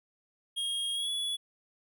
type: tone with pitch glide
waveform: square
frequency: 3258 to 3396 Hz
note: G#7 to G#7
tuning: -34 to +38 cents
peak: -31 dBFS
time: 0.56-1.37 s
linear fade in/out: 20 ms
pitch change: +72 cents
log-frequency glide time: 0.94-1.09 s
effects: none